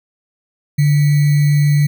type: tone with sample-and-hold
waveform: sine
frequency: 146.3 Hz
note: D3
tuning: 6 cents flat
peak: -9 dBFS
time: 0.78-1.87 s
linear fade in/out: 10 ms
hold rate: 2100 Hz
effects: none